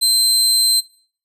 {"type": "tone", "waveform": "25% pulse", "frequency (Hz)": 4110, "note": "C8", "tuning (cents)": -32, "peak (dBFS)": -8, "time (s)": [0.01, 0.81], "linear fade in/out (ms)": 20, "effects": ["noise-tail reverb RT60 0.5 s tail -21 dB re dry"]}